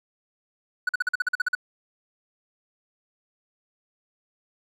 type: tone bursts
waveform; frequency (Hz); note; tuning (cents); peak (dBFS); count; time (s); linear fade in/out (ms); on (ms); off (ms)
triangle; 1480; F#6; 0; -18; 11; 0.87-1.551; 5; 21; 45
effects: none